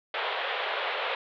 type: band-pass noise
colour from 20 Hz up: pink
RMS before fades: -31 dBFS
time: 0.14-1.15 s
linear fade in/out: 2 ms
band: 460 to 3700 Hz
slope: 48 dB/octave
effects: none